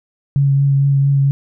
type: tone with vibrato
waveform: sine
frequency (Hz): 139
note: C#3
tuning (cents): +5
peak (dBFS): -10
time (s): 0.36-1.31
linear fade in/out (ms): 0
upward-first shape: triangle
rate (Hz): 4.4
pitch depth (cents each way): 18
effects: none